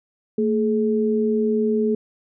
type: tone pair together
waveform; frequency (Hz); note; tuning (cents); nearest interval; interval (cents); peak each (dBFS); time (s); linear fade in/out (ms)
sine; 224.7 / 424.1; A3 / G#4; +37 / +36; major seventh; 1099; -20; 0.38-1.95; 5
effects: none